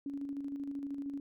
sine tone with tremolo, 280.5 Hz, C#4, 21 cents sharp, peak -35 dBFS, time 0.06-1.2 s, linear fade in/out 2 ms, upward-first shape square, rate 13 Hz, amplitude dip 40%, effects none

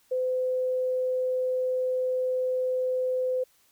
sine tone, 510 Hz, C5, 44 cents flat, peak -24 dBFS, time 0.11-3.44 s, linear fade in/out 10 ms, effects white hiss -64 dBFS RMS until 3.71 s

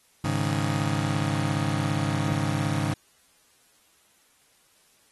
30% pulse chord, Ab suspended fourth, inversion none, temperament just, 103.83 / 138.43 / 155.74 Hz, Ab2 / Db3 / Eb3, 0 / -2 / +2 cents, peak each -26 dBFS, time 0.24-2.94 s, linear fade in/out 5 ms, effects white hiss -62 dBFS RMS until 5.11 s + AAC 32 kbps

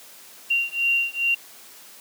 sine beating tone pair, 2764 / 2766.4 Hz, F7 / F7, -19 / -17 cents, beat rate 2.4 Hz, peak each -23 dBFS, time 0.5-1.35 s, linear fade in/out 10 ms, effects white hiss -46 dBFS RMS until 2 s + high-pass 200 Hz 12 dB/octave

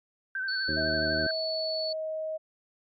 sine tone with vibrato, 1544 Hz, G6, 27 cents flat, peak -29 dBFS, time 0.35-1.31 s, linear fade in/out 2 ms, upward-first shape sine, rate 12 Hz, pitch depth 43 cents each way
sine tone, 4435 Hz, C#8, in tune, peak -31 dBFS, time 0.48-1.93 s, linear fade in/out 5 ms
harmonic tone, 77.1 Hz, D#2, 15 cents flat, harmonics 1 / 2 / 3 / 4 / 5 / 7, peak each -38 / -38 / -38 / -35 / -39 / -39 dBFS, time 0.68-1.27 s, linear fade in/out 5 ms
sine tone with pitch glide, 643 to 630.1 Hz, E5 to D#5, -43 to +22 cents, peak -30 dBFS, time 0.76-2.38 s, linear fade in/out 20 ms, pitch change -35 cents, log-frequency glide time 1.28-2.08 s
effects MP3 64 kbps

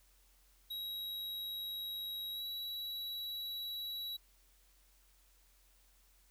square tone with pitch glide, 3841 to 3906 Hz, B7 to B7, -49 to -20 cents, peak -40 dBFS, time 0.7-4.17 s, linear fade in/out 10 ms, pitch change +29 cents, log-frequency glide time 2.32-2.44 s, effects added 45 Hz sine -67 dBFS peak until 6.3 s + white hiss -70 dBFS RMS until 6.3 s

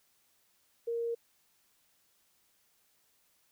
sine tone, 466.2 Hz, A#4, in tune, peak -31 dBFS, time 0.87-1.15 s, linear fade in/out 10 ms, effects white hiss -71 dBFS RMS until 3.51 s

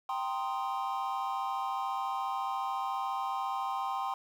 triangle chord, C minor seventh, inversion second, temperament equal, 784 / 932.3 / 1046.5 / 1244.5 Hz, G5 / Bb5 / C6 / Eb6, 0 / 0 / 0 / 0 cents, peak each -33 / -38 / -33 / -39 dBFS, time 0.09-4.14 s, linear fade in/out 2 ms, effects tanh soft clip ceiling -20 dBFS + 10-bit

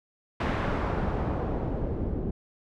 pink noise with low-pass filter sweep, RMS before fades -29 dBFS, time 0.4-2.31 s, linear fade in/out 5 ms, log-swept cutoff 1900 to 310 Hz, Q 0.81, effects none

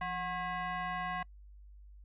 sine tone with frequency modulation, 172.7 Hz, F3, 19 cents flat, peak -34 dBFS, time 0.01-1.23 s, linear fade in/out 5 ms, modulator 905 Hz, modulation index 1.9, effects noise-tail reverb RT60 0.1 s tail -26 dB re dry + added 50 Hz sine -51 dBFS peak until 2.04 s

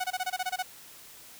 sawtooth tone bursts, 740 Hz, F#5, in tune, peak -24 dBFS, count 10, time 0-0.627 s, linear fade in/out 10 ms, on 42 ms, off 23 ms, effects white hiss -50 dBFS RMS until 1.39 s

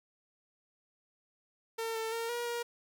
sawtooth tone with pitch steps, 453.3 / 446.9 / 459.8 / 477.5 / 473.9 Hz, A#4 / A4 / A#4 / A#4 / A#4, -48 / +27 / -24 / +42 / +28 cents, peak -30 dBFS, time 1.78-2.63 s, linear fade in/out 10 ms, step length 170 ms, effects none

